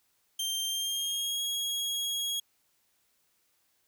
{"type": "tone with pitch glide", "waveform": "sawtooth", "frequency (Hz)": [3160, 3304], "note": ["G7", "G#7"], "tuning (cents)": [13, -10], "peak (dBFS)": -27, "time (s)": [0.39, 2.4], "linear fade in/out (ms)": 5, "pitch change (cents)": 77, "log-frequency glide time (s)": [0.66, 1.44], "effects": ["white hiss -72 dBFS RMS until 3.87 s"]}